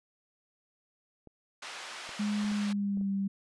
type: clicks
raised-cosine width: 2 ms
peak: -37 dBFS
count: 6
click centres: 1.273 / 2.092 / 2.444 / 2.516 / 2.973 / 3.012 s
type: band-pass noise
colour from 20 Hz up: pink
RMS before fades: -43 dBFS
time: 1.62-2.73 s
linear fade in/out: 5 ms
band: 890 to 5800 Hz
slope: 12 dB/octave
type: tone with pitch glide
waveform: sine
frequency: 207.7 to 196.5 Hz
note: G#3 to G3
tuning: 0 to +4 cents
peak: -28 dBFS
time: 2.19-3.28 s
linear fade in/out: 10 ms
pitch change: -96 cents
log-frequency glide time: 2.51-3.09 s
effects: resampled to 24000 Hz